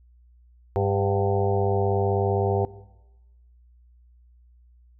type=harmonic tone with a mistuned harmonic; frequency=99.4 Hz; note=G2; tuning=25 cents sharp; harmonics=1 / 2 / 4 / 5 / 6 / 7 / 8 / 9; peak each=-24 / -34 / -25 / -28 / -37 / -31 / -31 / -36 dBFS; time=0.76-2.65 s; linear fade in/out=0 ms; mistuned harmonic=8; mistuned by=-52 cents; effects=noise-tail reverb RT60 1.0 s tail -18 dB re dry + added 60 Hz sine -52 dBFS peak until 4.99 s